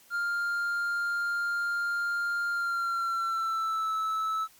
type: tone with pitch glide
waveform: triangle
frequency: 1400 to 1306.2 Hz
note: F6 to E6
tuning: +4 to -16 cents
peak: -25 dBFS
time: 0.1-4.48 s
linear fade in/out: 50 ms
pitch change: -120 cents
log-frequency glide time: 2.51-3.93 s
effects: white hiss -58 dBFS RMS until 4.59 s + MP3 96 kbps